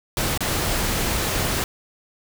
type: noise with dropouts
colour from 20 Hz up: pink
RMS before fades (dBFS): -23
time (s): 0.17-1.64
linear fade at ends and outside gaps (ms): 1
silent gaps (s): 0.376-0.406
effects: none